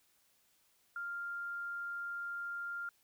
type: tone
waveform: sine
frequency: 1396.9 Hz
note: F6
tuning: in tune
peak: -38 dBFS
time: 0.96-2.89 s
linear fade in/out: 2 ms
effects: white hiss -72 dBFS RMS until 3.03 s